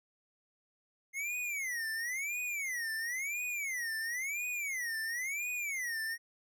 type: tone with vibrato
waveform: square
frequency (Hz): 2097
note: C7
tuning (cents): +3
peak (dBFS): -35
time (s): 1.13-6.18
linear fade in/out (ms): 50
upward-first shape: sine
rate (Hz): 0.97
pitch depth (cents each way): 290
effects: none